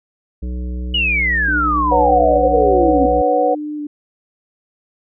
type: harmonic tone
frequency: 61.74 Hz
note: B1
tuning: in tune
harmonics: 1 / 3 / 5 / 7 / 9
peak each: -21 / -31 / -35 / -40 / -46 dBFS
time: 0.42-3.22 s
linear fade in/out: 10 ms
type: exponential sweep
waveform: sine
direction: down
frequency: 2957 to 262.5 Hz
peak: -14 dBFS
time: 0.94-3.06 s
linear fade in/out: 5 ms
type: tone with vibrato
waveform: sine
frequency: 297.4 Hz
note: D4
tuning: 22 cents sharp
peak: -22 dBFS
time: 1.48-3.87 s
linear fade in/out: 5 ms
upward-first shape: square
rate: 0.65 Hz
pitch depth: 13 cents each way
type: chord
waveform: sine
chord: B suspended second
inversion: none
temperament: equal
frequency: 493.9 / 554.4 / 740 Hz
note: B4 / C#5 / F#5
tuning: 0 / 0 / 0 cents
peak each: -16 / -18 / -16 dBFS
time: 1.91-3.55 s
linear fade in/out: 10 ms
effects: none